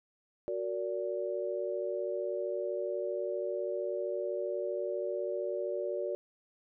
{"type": "chord", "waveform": "sine", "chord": "Gb augmented", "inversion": "none", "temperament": "just", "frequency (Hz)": [370, 462.5, 578.1], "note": ["Gb4", "Bb4", "D5"], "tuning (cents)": [0, -14, -27], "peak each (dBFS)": [-36, -38, -35], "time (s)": [0.48, 6.15], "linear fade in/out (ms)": 0, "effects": []}